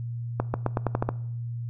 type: accelerating click train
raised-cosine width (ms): 1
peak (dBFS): -10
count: 8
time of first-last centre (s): 0.4-1.09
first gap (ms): 140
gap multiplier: 0.88
effects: noise-tail reverb RT60 0.7 s tail -20 dB re dry + added 118 Hz sine -30 dBFS peak until 1.69 s